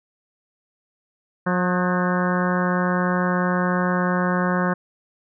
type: harmonic tone with a mistuned harmonic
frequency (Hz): 179.7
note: F3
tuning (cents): +50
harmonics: 1 / 2 / 3 / 4 / 5 / 6 / 7 / 8 / 9 / 10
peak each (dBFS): -21 / -29 / -27 / -32 / -32 / -28 / -31 / -30 / -31 / -36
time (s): 1.46-4.74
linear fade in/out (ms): 10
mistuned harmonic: 8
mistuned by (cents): +60
effects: none